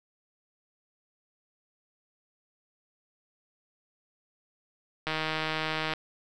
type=click train; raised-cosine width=0.3 ms; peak=-14 dBFS; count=137; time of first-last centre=5.07-5.936 s; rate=157 Hz; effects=none

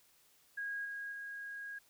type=tone with level steps; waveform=sine; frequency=1639 Hz; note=G#6; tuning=23 cents flat; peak=-37 / -40 / -42 dBFS; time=0.57-1.79 s; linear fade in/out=10 ms; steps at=0.85 / 1.12 s; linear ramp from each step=2 ms; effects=white hiss -68 dBFS RMS until 1.89 s

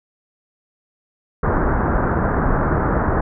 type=low-pass noise; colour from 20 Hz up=pink; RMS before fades=-18 dBFS; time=1.43-3.21 s; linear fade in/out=5 ms; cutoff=1600 Hz; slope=48 dB/octave; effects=none

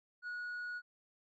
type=tone with tanh clipping; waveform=sine; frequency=1457 Hz; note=F#6; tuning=27 cents flat; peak=-40 dBFS; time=0.22-0.82 s; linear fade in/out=50 ms; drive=2 dB; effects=none

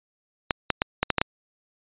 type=clicks; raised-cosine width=0.3 ms; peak=-4 dBFS; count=7; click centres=0.508 / 0.703 / 0.819 / 1.03 / 1.103 / 1.183 / 1.215 s; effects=resampled to 8000 Hz

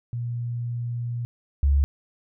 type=tone pair in turn; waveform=sine; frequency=119.5 / 70.18 Hz; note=A#2 / C#2; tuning=+43 / +22 cents; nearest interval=major sixth; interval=921 cents; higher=first; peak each=-26 / -16 dBFS; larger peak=second; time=0.13-1.25 / 1.63-1.84 s; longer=first; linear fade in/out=0 ms; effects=none

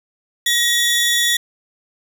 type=tone pair together; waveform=sawtooth; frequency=1897 / 3447 Hz; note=A#6 / A7; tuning=+30 / -36 cents; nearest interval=minor seventh; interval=1034 cents; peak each=-14 dBFS; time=0.46-1.37 s; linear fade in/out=5 ms; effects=none

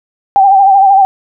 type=tone with vibrato; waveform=sine; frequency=784 Hz; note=G5; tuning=in tune; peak=-3 dBFS; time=0.36-1.05 s; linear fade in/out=0 ms; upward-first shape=sine; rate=13 Hz; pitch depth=53 cents each way; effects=none

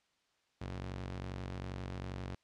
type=ring-modulated tone; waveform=sawtooth; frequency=92.5 Hz; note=F#2; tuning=in tune; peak=-33 dBFS; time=0.61-2.35 s; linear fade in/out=5 ms; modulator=25 Hz; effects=white hiss -75 dBFS RMS until 2.43 s + low-pass 5000 Hz 12 dB/octave

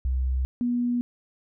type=tone pair in turn; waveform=sine; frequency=64.4 / 242.4 Hz; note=C2 / B3; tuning=-27 / -32 cents; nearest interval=octave + major seventh; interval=2295 cents; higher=second; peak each=-22 dBFS; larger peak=neither; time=0.05-0.45 / 0.61-1.01 s; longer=neither; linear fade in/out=0 ms; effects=none

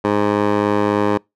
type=tone with band-pass filter; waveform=15% pulse; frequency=103.5 Hz; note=G#2; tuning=5 cents flat; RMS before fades=-17 dBFS; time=0.04-1.18 s; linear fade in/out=10 ms; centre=670 Hz; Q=1.1; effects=noise-tail reverb RT60 0.2 s tail -26 dB re dry

